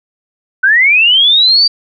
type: linear sweep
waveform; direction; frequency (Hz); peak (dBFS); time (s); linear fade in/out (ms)
sine; up; 1480 to 4694; -5; 0.63-1.68; 10
effects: none